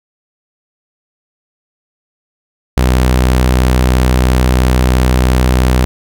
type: tone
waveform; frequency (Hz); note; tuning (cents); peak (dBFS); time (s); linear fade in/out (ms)
sawtooth; 63; B1; +35; -4; 2.77-5.85; 0
effects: none